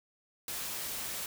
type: noise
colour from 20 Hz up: white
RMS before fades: -38 dBFS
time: 0.48-1.26 s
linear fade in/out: 2 ms
effects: none